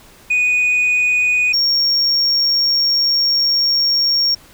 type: tone pair in turn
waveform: sine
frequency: 2477 / 5543 Hz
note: D#7 / F8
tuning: -8 / -14 cents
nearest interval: octave + major second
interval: 1394 cents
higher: second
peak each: -10 dBFS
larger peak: neither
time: 0.3-1.53 / 1.53-4.35 s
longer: second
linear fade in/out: 10 ms
effects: tanh soft clip ceiling -11 dBFS + pink hiss -45 dBFS RMS until 4.53 s